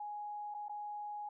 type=tone with dropouts; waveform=sine; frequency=832 Hz; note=G#5; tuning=3 cents sharp; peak=-40 dBFS; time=0-1.29 s; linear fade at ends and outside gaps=5 ms; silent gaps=0.542-0.546 / 0.684-0.694 s; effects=none